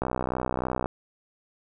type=click train; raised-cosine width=1 ms; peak=-13 dBFS; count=54; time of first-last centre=0.02-0.859 s; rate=63.2 Hz; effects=none